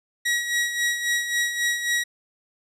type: tone with tremolo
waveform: sawtooth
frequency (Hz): 1911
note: A#6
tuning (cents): +43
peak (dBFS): -16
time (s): 0.25-2.04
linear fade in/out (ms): 10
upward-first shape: sine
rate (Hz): 3.7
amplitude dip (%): 60
effects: low-pass 11000 Hz 12 dB/octave